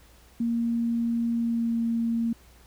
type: tone with pitch glide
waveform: sine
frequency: 233.1 to 230.7 Hz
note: A#3 to A#3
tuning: 0 to -18 cents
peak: -23 dBFS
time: 0.4-2.33 s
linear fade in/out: 5 ms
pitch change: -18 cents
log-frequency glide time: 1.35-1.79 s
effects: added 60 Hz sine -55 dBFS peak until 2.66 s + pink hiss -57 dBFS RMS until 2.66 s